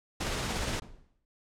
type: noise with tremolo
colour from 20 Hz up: pink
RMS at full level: -31 dBFS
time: 0.2-0.8 s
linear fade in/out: 10 ms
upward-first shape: triangle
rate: 17 Hz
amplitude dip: 30%
type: noise with exponential decay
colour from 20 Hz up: brown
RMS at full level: -40 dBFS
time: 0.82-1.25 s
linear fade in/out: 1 ms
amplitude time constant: 92 ms
effects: low-pass 8000 Hz 12 dB/octave